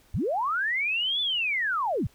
sine linear two-way sweep, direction up then down, 52 to 3520 to 63.8 Hz, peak -24 dBFS, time 0.14-2.07 s, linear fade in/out 5 ms, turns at 1.21 s, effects pink hiss -60 dBFS RMS until 2.14 s

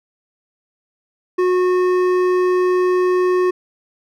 triangle tone with hard clipping, 364.4 Hz, F#4, 26 cents flat, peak -15 dBFS, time 1.38-3.51 s, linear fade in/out 10 ms, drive 14 dB, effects none

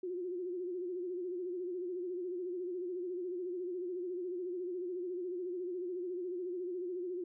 sine tone with vibrato, 359.1 Hz, F4, 48 cents sharp, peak -36 dBFS, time 0.03-7.24 s, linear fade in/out 5 ms, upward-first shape sine, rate 14 Hz, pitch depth 71 cents each way, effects none

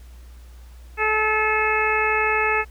harmonic tone, 432.3 Hz, A4, 31 cents flat, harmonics 1 / 2 / 3 / 4 / 5 / 6, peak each -25 / -25 / -25 / -25 / -25 / -25 dBFS, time 0.97-2.65 s, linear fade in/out 50 ms, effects added 60 Hz sine -40 dBFS peak until 2.7 s + pink hiss -55 dBFS RMS until 2.7 s

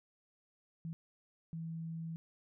sine tone bursts at uneven times, 163.7 Hz, E3, 12 cents flat, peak -39 dBFS, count 2, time 0.85-0.93 / 1.53-2.16 s, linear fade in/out 0 ms, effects none

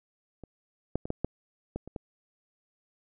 clicks, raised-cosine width 2 ms, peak -30 / -14 / -23 / -16 / -14 / -20 / -29 / -22 dBFS, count 8, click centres 0.437 / 0.956 / 1.055 / 1.104 / 1.246 / 1.76 / 1.876 / 1.962 s, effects none

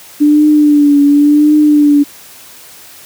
sine tone with vibrato, 293.6 Hz, D4, in tune, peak -4 dBFS, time 0.2-2.04 s, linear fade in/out 20 ms, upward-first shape triangle, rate 0.92 Hz, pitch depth 54 cents each way, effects white hiss -36 dBFS RMS until 3.05 s + high-pass 60 Hz 12 dB/octave

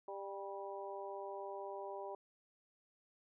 harmonic tone with a mistuned harmonic, 198 Hz, G3, 18 cents sharp, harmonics 2 / 3 / 4 / 5, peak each -47 / -48 / -49 / -50 dBFS, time 0.08-2.15 s, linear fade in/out 2 ms, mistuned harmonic 5, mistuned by -28 cents, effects none

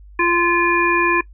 harmonic tone, 345.7 Hz, F4, 18 cents flat, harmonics 1 / 3 / 5 / 7, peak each -19 / -19 / -19 / -19 dBFS, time 0.19-1.21 s, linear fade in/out 5 ms, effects noise-tail reverb RT60 0.1 s tail -20 dB re dry + added 50 Hz sine -39 dBFS peak until 1.33 s

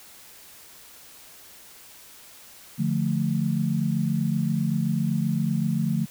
sine chord, D minor, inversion none, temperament equal, 146.83 / 174.61 / 220 Hz, D3 / F3 / A3, 0 / 0 / 0 cents, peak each -26 dBFS, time 2.78-6.06 s, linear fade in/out 20 ms, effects white hiss -48 dBFS RMS until 6.1 s

